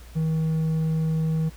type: tone with hard clipping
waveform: sine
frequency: 159.4 Hz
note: D#3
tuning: 42 cents sharp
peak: -22 dBFS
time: 0.15-1.5 s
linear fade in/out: 20 ms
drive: 3 dB
effects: added 59 Hz sine -42 dBFS peak until 1.56 s + pink hiss -51 dBFS RMS until 1.56 s